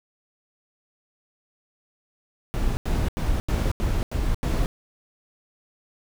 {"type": "noise bursts", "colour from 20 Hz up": "brown", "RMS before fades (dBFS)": -23, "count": 7, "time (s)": [2.54, 4.66], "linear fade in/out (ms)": 0, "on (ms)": 230, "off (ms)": 85, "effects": []}